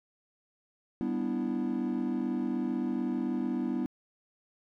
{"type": "chord", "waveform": "triangle", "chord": "E minor seventh", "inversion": "first", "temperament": "equal", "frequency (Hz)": [196, 246.9, 293.7, 329.6], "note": ["G3", "B3", "D4", "E4"], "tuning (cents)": [0, 0, 0, 0], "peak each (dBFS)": [-34, -29, -34, -33], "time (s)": [1.01, 3.86], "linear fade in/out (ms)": 0, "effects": ["tanh soft clip ceiling -20 dBFS"]}